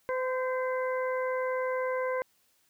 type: harmonic tone with a mistuned harmonic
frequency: 512 Hz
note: C5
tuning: 38 cents flat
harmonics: 1 / 2 / 3 / 4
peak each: -29 / -35 / -39 / -41 dBFS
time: 0.09-2.22 s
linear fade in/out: 0 ms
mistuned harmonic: 3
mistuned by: +28 cents
effects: white hiss -69 dBFS RMS until 2.69 s